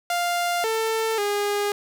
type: tone with pitch steps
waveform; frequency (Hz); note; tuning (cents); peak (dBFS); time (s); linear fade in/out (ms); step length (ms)
sawtooth; 699 / 445.9 / 409.6; F5 / A4 / G#4; +1 / +23 / -24; -18; 0.1-1.72; 2; 540
effects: none